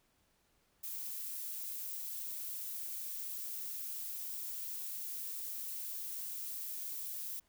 violet noise, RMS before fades -42 dBFS, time 0.83-7.4 s, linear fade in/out 10 ms, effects pink hiss -74 dBFS RMS until 7.48 s

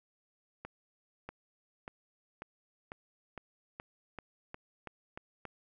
accelerating click train, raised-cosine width 0.5 ms, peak -27 dBFS, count 12, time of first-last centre 0.65-5.453 s, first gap 640 ms, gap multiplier 0.92, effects none

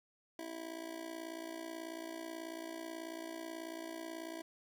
25% pulse tone with amplitude modulation, 327.6 Hz, E4, 11 cents flat, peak -36 dBFS, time 0.39-4.42 s, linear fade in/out 2 ms, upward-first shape sine, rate 58.3 Hz, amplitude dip 75%, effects none

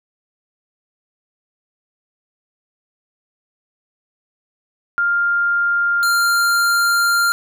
sine / square tone pair in turn, 1400 / 1393.3 Hz, F6 / F6, +4 / -4 cents, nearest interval unison, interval 8 cents, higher first, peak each -14 dBFS, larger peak neither, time 4.98-6.03 / 6.03-7.32 s, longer second, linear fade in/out 0 ms, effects none

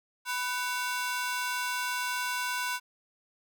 sawtooth ring-modulated tone, 1244.5 Hz, D#6, in tune, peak -23 dBFS, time 0.25-2.8 s, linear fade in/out 50 ms, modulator 255 Hz, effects none

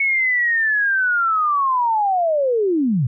sine linear sweep, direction down, 2217 to 110 Hz, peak -15 dBFS, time 0-3.07 s, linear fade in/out 5 ms, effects none

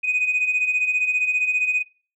sine beating tone pair, 2483 / 2498 Hz, D#7 / D#7, -4 / +6 cents, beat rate 15 Hz, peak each -24 / -19 dBFS, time 0.03-1.83 s, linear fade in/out 20 ms, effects noise-tail reverb RT60 0.4 s tail -22 dB re dry + tanh soft clip ceiling -14 dBFS

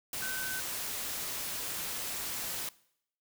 sine tone in noise, 1523 Hz, F#6, 50 cents sharp, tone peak -37 dBFS, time 0.22-0.6 s, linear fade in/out 2 ms, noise white, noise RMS -37 dBFS, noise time 0.13-2.69 s, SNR -3 dB, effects noise-tail reverb RT60 0.7 s tail -21 dB re dry

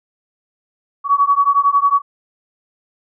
sine beating tone pair, 1124 / 1135 Hz, C#6 / C#6, +24 / +41 cents, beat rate 11 Hz, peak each -14 dBFS, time 1.04-2.02 s, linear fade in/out 50 ms, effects none

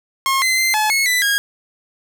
sawtooth tone with pitch steps, 1076 / 2058 / 2078 / 857 / 2183 / 1992 / 1634 Hz, C6 / C7 / C7 / A5 / C#7 / B6 / G#6, +48 / -29 / -12 / -46 / -27 / +14 / -29 cents, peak -11 dBFS, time 0.26-1.38 s, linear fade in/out 0 ms, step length 160 ms, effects none

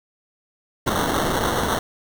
white noise with sample-and-hold, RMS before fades -22 dBFS, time 0.86-1.79 s, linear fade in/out 5 ms, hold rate 2450 Hz, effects none

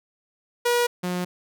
sawtooth tone pair in turn, 481.4 / 179.49 Hz, B4 / F3, -44 / +48 cents, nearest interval octave + perfect fourth, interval 1708 cents, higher first, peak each -15 / -21 dBFS, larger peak first, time 0.65-0.87 / 1.03-1.25 s, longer neither, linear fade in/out 10 ms, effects none

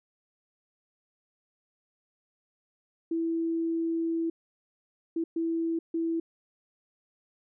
sine tone bursts at uneven times, 330 Hz, E4, 2 cents sharp, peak -26 dBFS, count 4, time 3.11-4.3 / 5.16-5.24 / 5.36-5.79 / 5.94-6.2 s, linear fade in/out 5 ms, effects none

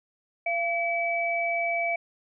sine tone pair together, 683 / 2292 Hz, F5 / D7, -39 / -43 cents, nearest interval octave + major sixth, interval 2096 cents, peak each -27 dBFS, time 0.46-1.96 s, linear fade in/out 5 ms, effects none

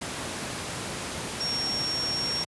sine tone in noise, 5540 Hz, F8, 15 cents flat, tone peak -27 dBFS, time 1.4-2.44 s, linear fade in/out 10 ms, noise pink, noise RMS -33 dBFS, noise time 0.01-2.45 s, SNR +3 dB, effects high-pass 100 Hz 12 dB/octave + resampled to 24000 Hz

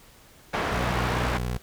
white low-pass noise, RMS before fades -28 dBFS, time 0.53-1.38 s, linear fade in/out 10 ms, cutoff 1500 Hz, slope 12 dB/octave
20% pulse tone with vibrato, 61 Hz, B1, 21 cents flat, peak -22 dBFS, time 0.71-1.58 s, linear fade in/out 10 ms, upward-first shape square, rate 15 Hz, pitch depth 25 cents each way
effects pink hiss -53 dBFS RMS until 1.62 s

